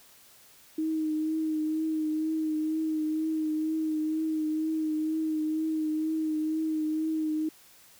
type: tone with vibrato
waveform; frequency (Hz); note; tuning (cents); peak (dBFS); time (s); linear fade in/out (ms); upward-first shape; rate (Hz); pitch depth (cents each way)
sine; 313.1; D#4; +11; -26; 0.78-7.49; 5; triangle; 2.1; 30
effects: white hiss -56 dBFS RMS until 7.99 s